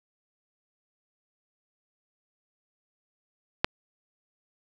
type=click; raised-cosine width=0.3 ms; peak=-4 dBFS; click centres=3.645 s; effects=none